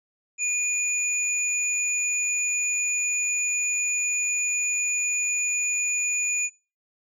sine tone pair together, 2457 / 6949 Hz, D#7 / A8, -22 / -23 cents, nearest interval octave + tritone, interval 1799 cents, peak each -24 dBFS, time 0.38-6.5 s, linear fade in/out 50 ms, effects noise-tail reverb RT60 0.3 s tail -22 dB re dry + tanh soft clip ceiling -15 dBFS

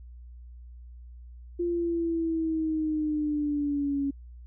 sine exponential sweep, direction down, 348.5 to 277.2 Hz, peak -25 dBFS, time 1.59-4.11 s, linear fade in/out 10 ms, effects added 60 Hz sine -43 dBFS peak until 4.46 s

